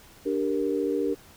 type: chord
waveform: sine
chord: G minor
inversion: second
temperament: equal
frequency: 293.7 / 392 / 466.2 Hz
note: D4 / G4 / Bb4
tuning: 0 / 0 / 0 cents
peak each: -28 dBFS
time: 0.25-1.15 s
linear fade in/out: 20 ms
effects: pink hiss -52 dBFS RMS until 1.36 s